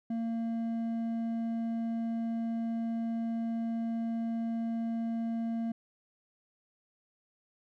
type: tone with hard clipping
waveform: sine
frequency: 228.8 Hz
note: A#3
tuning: 32 cents flat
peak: -32 dBFS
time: 0.1-5.72 s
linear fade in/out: 5 ms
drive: 5 dB
effects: none